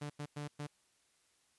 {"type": "tone bursts at uneven times", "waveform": "sawtooth", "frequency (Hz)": 146.83, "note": "D3", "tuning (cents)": 0, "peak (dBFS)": -36, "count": 4, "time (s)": [[0.01, 0.1], [0.19, 0.26], [0.36, 0.48], [0.59, 0.67]], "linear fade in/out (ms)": 10, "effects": ["white hiss -73 dBFS RMS until 1.58 s", "resampled to 24000 Hz"]}